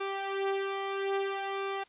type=tone with flanger; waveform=sawtooth; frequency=392 Hz; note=G4; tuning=in tune; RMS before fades=-33 dBFS; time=0-1.84 s; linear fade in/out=10 ms; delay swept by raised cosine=0.81 to 3.51 ms; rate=0.61 Hz; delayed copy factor=+0.65; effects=white hiss -62 dBFS RMS until 1.88 s + resampled to 8000 Hz